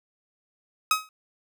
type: tone with exponential decay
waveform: sawtooth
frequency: 1270 Hz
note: D#6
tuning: 35 cents sharp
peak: -12 dBFS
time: 0.91-1.09 s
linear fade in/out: 2 ms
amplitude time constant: 38 ms
effects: none